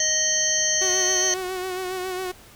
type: harmonic tone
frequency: 623 Hz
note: D#5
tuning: 2 cents sharp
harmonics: 1 / 3 / 5 / 7 / 9 / 10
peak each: -32 / -28 / -30 / -31 / -29 / -21 dBFS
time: 0-1.34 s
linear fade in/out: 2 ms
type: tone with vibrato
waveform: sawtooth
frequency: 370 Hz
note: F#4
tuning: in tune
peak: -23 dBFS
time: 0.81-2.32 s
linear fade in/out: 10 ms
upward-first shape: sine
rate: 7.3 Hz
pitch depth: 37 cents each way
effects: pink hiss -48 dBFS RMS until 2.55 s